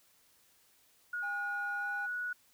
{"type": "tone with pitch glide", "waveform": "sine", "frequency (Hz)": [1445, 1466], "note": ["F#6", "F#6"], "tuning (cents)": [-41, -16], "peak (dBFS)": -34, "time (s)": [1.13, 2.33], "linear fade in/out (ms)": 5, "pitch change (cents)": 25, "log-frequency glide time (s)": [1.79, 1.87]}
{"type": "tone", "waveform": "triangle", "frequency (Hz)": 810, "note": "G#5", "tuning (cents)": -43, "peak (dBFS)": -39, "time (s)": [1.22, 2.07], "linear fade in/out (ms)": 20}
{"effects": ["white hiss -67 dBFS RMS until 2.53 s"]}